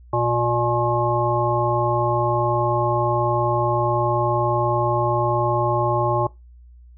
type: harmonic tone with a mistuned harmonic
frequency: 119.3 Hz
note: A#2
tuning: 41 cents sharp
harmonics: 1 / 3 / 5 / 7 / 9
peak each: -24 / -24 / -24 / -24 / -24 dBFS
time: 0.13-6.27 s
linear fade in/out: 5 ms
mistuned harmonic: 7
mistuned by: +20 cents
effects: noise-tail reverb RT60 0.2 s tail -20 dB re dry + added 60 Hz sine -43 dBFS peak until 6.97 s